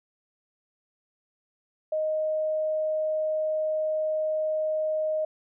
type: tone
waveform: sine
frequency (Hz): 622.3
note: D#5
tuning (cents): 0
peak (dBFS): -24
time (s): 1.92-5.25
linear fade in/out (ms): 5
effects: none